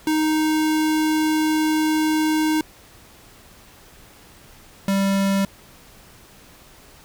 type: tone pair in turn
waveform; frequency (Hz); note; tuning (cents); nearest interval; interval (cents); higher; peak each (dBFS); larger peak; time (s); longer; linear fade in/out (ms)
square; 311.1 / 195.98; D#4 / G3; 0 / 0; minor sixth; 800; first; -18; neither; 0.07-2.61 / 4.88-5.45; first; 2
effects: pink hiss -48 dBFS RMS until 7.04 s